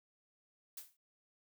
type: noise with exponential decay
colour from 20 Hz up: blue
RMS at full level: -43 dBFS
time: 0.77-0.97 s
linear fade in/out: 5 ms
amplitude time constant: 42 ms
effects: none